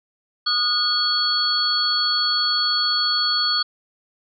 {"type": "tone cluster", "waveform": "sine", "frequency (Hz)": [1235, 1450, 3304, 4427], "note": ["D#6", "F#6", "G#7", "C#8"], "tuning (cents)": [-13, -35, -10, -3], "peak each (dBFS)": [-26, -28, -27, -19], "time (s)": [0.46, 3.63], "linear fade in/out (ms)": 10, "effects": []}